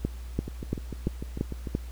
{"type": "two click trains", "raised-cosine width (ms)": 3, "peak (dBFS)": [-21, -13], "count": [9, 6], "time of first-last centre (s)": [[0.48, 1.672], [0.05, 1.751]], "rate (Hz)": [6.71, 2.94], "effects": ["added 60 Hz sine -36 dBFS peak until 1.91 s", "pink hiss -53 dBFS RMS until 1.91 s"]}